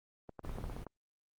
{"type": "clicks", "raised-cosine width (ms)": 1, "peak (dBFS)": -30, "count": 9, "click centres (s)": [0.293, 0.393, 0.449, 0.494, 0.585, 0.641, 0.698, 0.765, 0.867]}
{"type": "noise", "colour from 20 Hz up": "brown", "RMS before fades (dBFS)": -42, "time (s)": [0.43, 0.85], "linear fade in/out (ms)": 20}
{"effects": ["Opus 24 kbps"]}